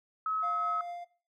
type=tone; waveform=sine; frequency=1284 Hz; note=E6; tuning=46 cents flat; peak=-29 dBFS; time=0.26-0.81 s; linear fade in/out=2 ms
type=tone with tremolo; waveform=triangle; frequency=698.5 Hz; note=F5; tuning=in tune; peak=-34 dBFS; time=0.42-1.05 s; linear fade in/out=20 ms; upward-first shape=triangle; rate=4.7 Hz; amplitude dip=35%
effects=noise-tail reverb RT60 0.4 s tail -18 dB re dry